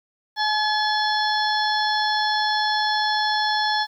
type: harmonic tone with a mistuned harmonic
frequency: 853 Hz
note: G#5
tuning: 46 cents sharp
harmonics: 1 / 2 / 4 / 5 / 6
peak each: -22 / -25 / -28 / -29 / -30 dBFS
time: 0.36-3.87 s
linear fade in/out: 50 ms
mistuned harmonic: 6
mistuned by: +76 cents
effects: 9-bit

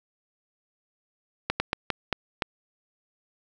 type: slowing click train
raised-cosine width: 0.3 ms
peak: -8 dBFS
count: 6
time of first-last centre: 1.5-2.422 s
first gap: 100 ms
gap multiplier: 1.31
effects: none

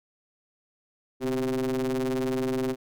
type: ring-modulated tone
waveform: square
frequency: 66.5 Hz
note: C2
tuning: 29 cents sharp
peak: -23 dBFS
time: 1.2-2.76 s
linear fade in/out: 50 ms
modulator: 323 Hz
effects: none

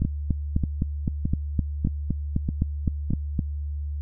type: two click trains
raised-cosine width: 5 ms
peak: -10 / -11 dBFS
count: 14 / 6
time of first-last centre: 0.05-3.392 / 0.02-3.106 s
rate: 3.89 / 1.62 Hz
effects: added 73 Hz sine -27 dBFS peak until 4.01 s

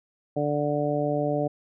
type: harmonic tone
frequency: 146.83 Hz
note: D3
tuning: in tune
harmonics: 1 / 2 / 3 / 4 / 5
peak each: -30 / -29 / -30 / -27 / -32 dBFS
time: 0.36-1.48 s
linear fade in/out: 10 ms
effects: none

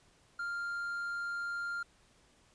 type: tone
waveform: triangle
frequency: 1396.9 Hz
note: F6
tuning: in tune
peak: -33 dBFS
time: 0.39-1.83 s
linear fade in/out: 5 ms
effects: pink hiss -66 dBFS RMS until 2.54 s + resampled to 22050 Hz

